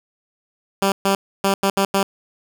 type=tone bursts at uneven times; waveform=10% pulse; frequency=196 Hz; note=G3; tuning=in tune; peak=-7 dBFS; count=6; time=0.82-0.92 / 1.05-1.15 / 1.44-1.54 / 1.63-1.7 / 1.77-1.85 / 1.94-2.03 s; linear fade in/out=2 ms; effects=none